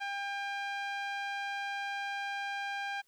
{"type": "tone with low-pass filter", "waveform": "5% pulse", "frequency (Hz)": 800, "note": "G5", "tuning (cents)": 35, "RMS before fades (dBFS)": -37, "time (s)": [0, 3.02], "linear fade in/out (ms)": 20, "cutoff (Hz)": 1800, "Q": 0.94, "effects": ["white hiss -72 dBFS RMS until 3.07 s"]}